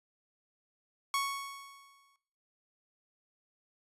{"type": "tone with exponential decay", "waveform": "sawtooth", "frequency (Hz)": 1108.7, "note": "C#6", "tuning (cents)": 0, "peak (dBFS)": -24, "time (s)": [1.14, 2.16], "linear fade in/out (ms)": 1, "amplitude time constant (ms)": 220, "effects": ["noise-tail reverb RT60 0.7 s tail -18 dB re dry", "resampled to 32000 Hz"]}